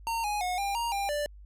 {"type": "tone with pitch steps", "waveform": "square", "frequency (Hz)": [917, 832, 726, 799, 937, 798, 588], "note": ["A#5", "G#5", "F#5", "G5", "A#5", "G5", "D5"], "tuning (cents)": [-29, 3, -33, 33, 9, 31, 2], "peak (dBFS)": -29, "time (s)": [0.07, 1.26], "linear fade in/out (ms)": 0, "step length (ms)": 170, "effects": ["added 50 Hz sine -46 dBFS peak until 1.45 s", "resampled to 32000 Hz"]}